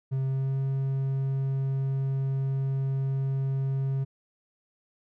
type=tone with pitch glide; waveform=triangle; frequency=133.3 to 135.08 Hz; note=C3 to C#3; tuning=+33 to -44 cents; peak=-23 dBFS; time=0.11-4.05 s; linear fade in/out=20 ms; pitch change=+23 cents; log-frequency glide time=0.25-0.58 s; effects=none